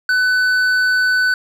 sine tone with hard clipping, 1500 Hz, F#6, 23 cents sharp, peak -14 dBFS, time 0.09-1.34 s, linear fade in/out 2 ms, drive 6 dB, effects none

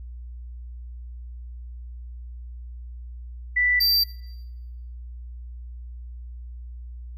sine / square tone pair in turn, 1975.5 / 4685 Hz, B6 / D8, 0 / -5 cents, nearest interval octave + minor third, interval 1495 cents, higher second, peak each -18 dBFS, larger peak neither, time 3.56-3.8 / 3.8-4.04 s, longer neither, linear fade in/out 10 ms, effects noise-tail reverb RT60 1.0 s tail -21 dB re dry + added 60 Hz sine -35 dBFS peak until 7.17 s

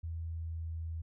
sine tone with pitch glide, 82.3 to 81.64 Hz, E2 to E2, -2 to -16 cents, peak -36 dBFS, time 0.03-1.02 s, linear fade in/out 10 ms, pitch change -14 cents, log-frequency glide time 0.22-0.7 s, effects none

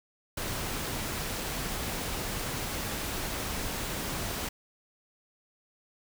pink noise, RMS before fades -34 dBFS, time 0.37-4.49 s, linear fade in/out 5 ms, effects none

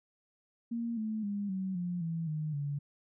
sine tone with pitch steps, 233.1 / 217.5 / 202.9 / 189.34 / 176.66 / 164.83 / 153.79 / 143.49 Hz, A#3 / A3 / G#3 / F#3 / F3 / E3 / D#3 / D3, 0 / -20 / -40 / +40 / +20 / 0 / -20 / -40 cents, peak -32 dBFS, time 0.71-2.79 s, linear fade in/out 10 ms, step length 260 ms, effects none

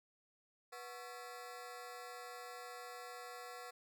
20% pulse ring-modulated tone, 613 Hz, D#5, 26 cents flat, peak -40 dBFS, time 0.72-3.71 s, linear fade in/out 10 ms, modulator 123 Hz, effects none

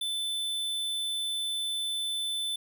square tone, 3520 Hz, A7, in tune, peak -30 dBFS, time 0.01-2.56 s, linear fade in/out 5 ms, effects none

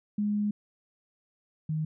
sine tone pair in turn, 207.7 / 155.94 Hz, G#3 / D#3, 0 / +4 cents, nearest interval perfect fourth, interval 496 cents, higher first, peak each -25 / -27 dBFS, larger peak first, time 0.18-0.51 / 1.69-1.85 s, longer first, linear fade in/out 5 ms, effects none

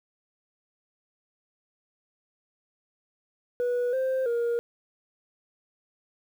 sine tone with pitch steps, 488.6 / 523 / 471.5 Hz, B4 / C5 / A#4, -19 / -1 / +20 cents, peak -21 dBFS, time 3.6-4.59 s, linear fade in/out 0 ms, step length 330 ms, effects tanh soft clip ceiling -23 dBFS + 9-bit

